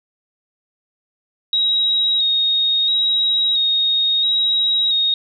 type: tone with vibrato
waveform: sine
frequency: 3778 Hz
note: A#7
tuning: 22 cents sharp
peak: -14 dBFS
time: 1.53-5.14 s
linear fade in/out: 2 ms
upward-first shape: square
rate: 0.74 Hz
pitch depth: 23 cents each way
effects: none